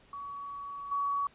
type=tone with level steps; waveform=sine; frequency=1129 Hz; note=C#6; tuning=31 cents sharp; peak=-38 / -28 dBFS; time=0.13-1.27 s; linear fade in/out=2 ms; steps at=0.91 s; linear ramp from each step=10 ms; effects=pink hiss -61 dBFS RMS until 1.34 s + resampled to 8000 Hz